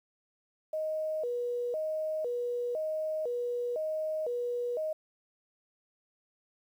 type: tone with vibrato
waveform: sine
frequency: 550 Hz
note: C#5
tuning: 14 cents flat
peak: -30 dBFS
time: 0.73-4.93 s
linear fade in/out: 5 ms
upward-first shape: square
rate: 0.99 Hz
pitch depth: 220 cents each way
effects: 10-bit